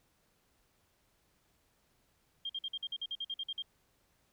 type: tone bursts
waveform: sine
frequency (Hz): 3202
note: G7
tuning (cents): +36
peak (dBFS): -35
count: 13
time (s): 2.45-3.623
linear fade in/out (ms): 5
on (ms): 45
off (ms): 49
effects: pink hiss -73 dBFS RMS until 4.32 s